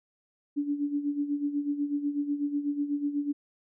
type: tone with tremolo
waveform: sine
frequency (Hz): 288.7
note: D4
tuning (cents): -30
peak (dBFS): -24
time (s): 0.56-3.33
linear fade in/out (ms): 20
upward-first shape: sine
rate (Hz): 8.1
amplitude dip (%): 70
effects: none